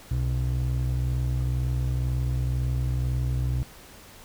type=ring-modulated tone; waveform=triangle; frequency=95 Hz; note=F#2; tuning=46 cents sharp; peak=-18 dBFS; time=0.11-3.63 s; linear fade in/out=0 ms; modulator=31 Hz; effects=pink hiss -48 dBFS RMS until 4.24 s